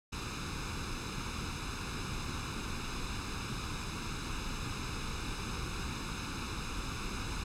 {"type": "noise with comb filter", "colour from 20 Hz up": "pink", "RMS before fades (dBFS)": -38, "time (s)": [0.12, 7.44], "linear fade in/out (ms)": 10, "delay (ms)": 0.78, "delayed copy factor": 0.75, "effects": ["low-pass 7000 Hz 12 dB/octave"]}